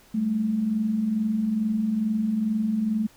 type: tone pair together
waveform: sine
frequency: 196.1 / 218.4 Hz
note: G3 / A3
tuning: +1 / -13 cents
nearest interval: major second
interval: 186 cents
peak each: -31 / -22 dBFS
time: 0.14-3.07 s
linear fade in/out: 10 ms
effects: pink hiss -55 dBFS RMS until 3.16 s